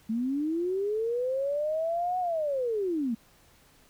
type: linear two-way sweep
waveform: sine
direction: up then down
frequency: 215.5 to 740 to 215.5 Hz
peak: -26 dBFS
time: 0.09-3.15 s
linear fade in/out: 10 ms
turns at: 2.19 s
effects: pink hiss -60 dBFS RMS until 3.89 s